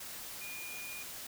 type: tone in noise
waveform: sine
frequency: 2434 Hz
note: D#7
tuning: 39 cents flat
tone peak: -44 dBFS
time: 0.41-1.03 s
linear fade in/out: 5 ms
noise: white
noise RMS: -45 dBFS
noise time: 0-1.27 s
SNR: -2 dB
effects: none